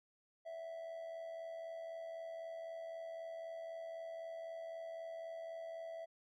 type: tone with amplitude modulation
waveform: triangle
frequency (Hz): 659.3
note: E5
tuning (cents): 0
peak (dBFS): -40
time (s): 0.45-6.06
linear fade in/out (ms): 20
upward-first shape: sine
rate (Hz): 83.9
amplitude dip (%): 50
effects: none